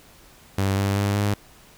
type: tone with pitch steps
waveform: sawtooth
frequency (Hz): 97.5 / 99.09 / 100.71 / 102.35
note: G2 / G2 / G2 / G#2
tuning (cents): -9 / +19 / +47 / -25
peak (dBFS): -16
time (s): 0.58-1.34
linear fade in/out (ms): 5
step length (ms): 190
effects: pink hiss -51 dBFS RMS until 1.77 s